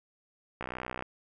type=click train; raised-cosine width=0.5 ms; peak=-21 dBFS; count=27; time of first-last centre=0.61-1.024 s; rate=62.8 Hz; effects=none